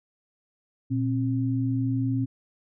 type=tone pair together; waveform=sine; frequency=118.8 / 266.7 Hz; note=A#2 / C4; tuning=+33 / +33 cents; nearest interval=octave + major second; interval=1400 cents; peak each=-25 / -26 dBFS; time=0.9-2.26 s; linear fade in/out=20 ms; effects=none